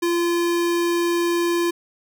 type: tone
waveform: square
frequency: 343.8 Hz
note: F4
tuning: 27 cents flat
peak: -19 dBFS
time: 0.02-1.71 s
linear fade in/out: 10 ms
effects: none